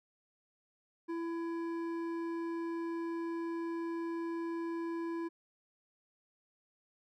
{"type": "tone with hard clipping", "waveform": "sine", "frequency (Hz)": 334.3, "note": "E4", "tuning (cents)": 24, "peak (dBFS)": -37, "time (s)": [1.08, 5.29], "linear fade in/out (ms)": 20, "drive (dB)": 10, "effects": []}